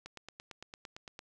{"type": "click train", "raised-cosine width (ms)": 0.2, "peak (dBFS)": -28, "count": 11, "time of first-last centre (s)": [0.06, 1.191], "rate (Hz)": 8.84, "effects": []}